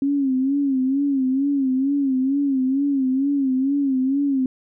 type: tone with vibrato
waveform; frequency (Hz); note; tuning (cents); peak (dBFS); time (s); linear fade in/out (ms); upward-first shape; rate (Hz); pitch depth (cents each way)
sine; 271.1; C#4; -38; -17; 0.02-4.46; 2; sine; 2.2; 88
effects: none